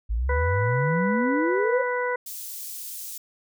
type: exponential sweep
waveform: sine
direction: up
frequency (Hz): 51.91 to 549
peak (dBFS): -22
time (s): 0.09-1.83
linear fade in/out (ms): 20
type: harmonic tone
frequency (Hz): 493.9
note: B4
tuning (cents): 0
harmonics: 1 / 2 / 3 / 4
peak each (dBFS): -26 / -29 / -31 / -32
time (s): 0.29-2.16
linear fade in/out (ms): 5
type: high-pass noise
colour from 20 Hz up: white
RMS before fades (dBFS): -36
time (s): 2.26-3.18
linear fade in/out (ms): 5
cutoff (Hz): 6000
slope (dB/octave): 12
effects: none